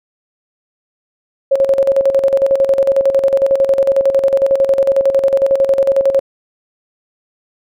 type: tone with tremolo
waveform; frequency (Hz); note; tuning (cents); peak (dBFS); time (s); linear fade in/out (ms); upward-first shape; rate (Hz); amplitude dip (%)
sine; 545; C#5; -29; -7; 1.51-6.2; 10; square; 11; 65
effects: none